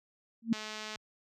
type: tone with exponential growth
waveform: sine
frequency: 228 Hz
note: A#3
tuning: 38 cents flat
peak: -20 dBFS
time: 0.42-0.53 s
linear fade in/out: 5 ms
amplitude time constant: 23 ms
type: click train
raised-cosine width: 0.2 ms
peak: -24 dBFS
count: 93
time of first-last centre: 0.53-0.958 s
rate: 215 Hz
effects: high-pass 60 Hz 12 dB/octave